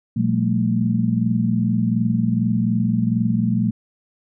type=tone cluster; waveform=sine; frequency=119.2 / 179 / 200.6 / 223.2 Hz; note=A#2 / F3 / G3 / A3; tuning=+39 / +43 / +40 / +25 cents; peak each=-22 / -23 / -24 / -20 dBFS; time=0.16-3.71 s; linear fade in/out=10 ms; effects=none